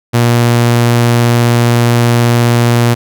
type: tone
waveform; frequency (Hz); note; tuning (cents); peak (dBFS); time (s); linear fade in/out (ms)
sawtooth; 119; A#2; +36; -3; 0.13-2.95; 20
effects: none